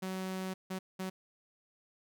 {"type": "tone bursts at uneven times", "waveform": "sawtooth", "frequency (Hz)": 187.8, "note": "F#3", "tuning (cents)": 26, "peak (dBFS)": -32, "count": 3, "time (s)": [[0.02, 0.54], [0.7, 0.79], [0.99, 1.1]], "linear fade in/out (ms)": 10, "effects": []}